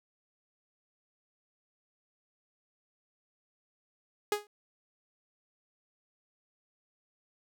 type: tone with exponential decay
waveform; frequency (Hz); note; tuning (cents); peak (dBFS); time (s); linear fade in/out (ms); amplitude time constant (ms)
sawtooth; 415.3; G#4; 0; -20; 4.32-4.47; 2; 32
effects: none